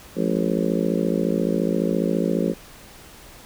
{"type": "harmonic tone with a mistuned harmonic", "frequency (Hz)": 54.5, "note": "A1", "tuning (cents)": -16, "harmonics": [3, 4, 5, 6, 7, 8, 9, 10], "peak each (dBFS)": [-25, -26, -27, -28, -28, -29, -30, -30], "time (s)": [0.15, 2.55], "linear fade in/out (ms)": 50, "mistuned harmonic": 3, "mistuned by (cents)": 140, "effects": ["pink hiss -45 dBFS RMS until 3.45 s"]}